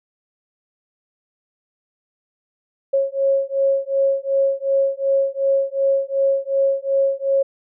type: beating tone pair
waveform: sine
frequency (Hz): 545 / 547.7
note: C#5 / C#5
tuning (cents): -29 / -21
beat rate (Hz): 2.7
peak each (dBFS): -19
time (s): 2.93-7.43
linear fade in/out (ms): 10
effects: none